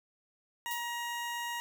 20% pulse tone, 948 Hz, A#5, 29 cents sharp, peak -30 dBFS, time 0.66-1.6 s, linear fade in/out 0 ms
violet noise with exponential decay, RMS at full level -37 dBFS, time 0.71-0.99 s, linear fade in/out 0 ms, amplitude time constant 59 ms
effects none

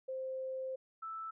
sine tone pair in turn, 523.3 / 1318.6 Hz, C5 / E6, 0 / 0 cents, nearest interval octave + major third, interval 1600 cents, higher second, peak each -37 / -40 dBFS, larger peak first, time 0.08-0.76 / 1.02-1.31 s, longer first, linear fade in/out 10 ms, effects none

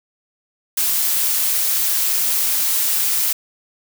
blue noise with amplitude modulation, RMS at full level -17 dBFS, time 0.77-3.33 s, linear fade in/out 5 ms, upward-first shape sine, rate 160 Hz, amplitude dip 30%, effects none

